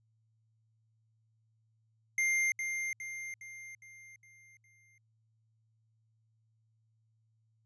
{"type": "tone with echo", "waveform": "square", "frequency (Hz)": 2100, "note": "C7", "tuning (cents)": 6, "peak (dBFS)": -28, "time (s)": [2.18, 2.52], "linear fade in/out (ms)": 2, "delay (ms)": 410, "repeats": 6, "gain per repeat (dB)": -6, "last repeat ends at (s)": 4.98, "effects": ["added 111 Hz sine -70 dBFS peak until 7.65 s", "resampled to 22050 Hz"]}